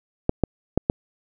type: clicks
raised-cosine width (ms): 2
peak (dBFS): -4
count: 4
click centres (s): 0.294 / 0.437 / 0.776 / 0.899
effects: none